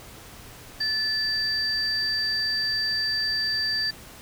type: tone pair together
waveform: sine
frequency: 1746 / 4661 Hz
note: A6 / D8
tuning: -14 / -14 cents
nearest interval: octave + perfect fourth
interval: 1700 cents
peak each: -29 / -24 dBFS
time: 0.8-3.91 s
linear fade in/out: 10 ms
effects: added 117 Hz sine -53 dBFS peak until 4.21 s + pink hiss -45 dBFS RMS until 4.21 s